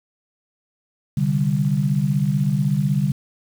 sine chord, C suspended second, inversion none, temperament equal, 130.81 / 146.83 / 196 Hz, C3 / D3 / G3, 0 / 0 / 0 cents, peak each -24 / -19 / -22 dBFS, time 1.17-3.12 s, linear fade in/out 5 ms, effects 7-bit

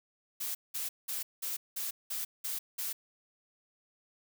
blue noise bursts, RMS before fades -36 dBFS, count 8, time 0.4-2.93 s, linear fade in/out 10 ms, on 150 ms, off 190 ms, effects none

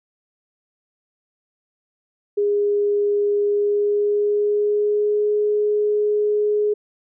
sine tone with pitch glide, 410.1 to 418.7 Hz, G#4 to G#4, -22 to +14 cents, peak -16 dBFS, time 2.37-6.74 s, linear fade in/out 10 ms, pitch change +36 cents, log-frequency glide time 3.45-5.31 s, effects none

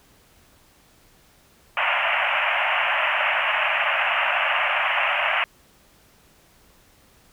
white band-pass noise, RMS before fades -22 dBFS, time 1.77-5.44 s, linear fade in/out 0 ms, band 580 to 2900 Hz, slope 96 dB/octave, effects pink hiss -56 dBFS RMS until 7.32 s

